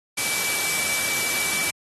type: tone in noise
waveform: sine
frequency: 2312 Hz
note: D7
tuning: 28 cents flat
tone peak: -28 dBFS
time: 0.17-1.71 s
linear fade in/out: 10 ms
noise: white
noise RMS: -25 dBFS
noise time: 0.17-1.71 s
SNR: -6 dB
effects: high-pass 100 Hz 12 dB/octave + AAC 32 kbps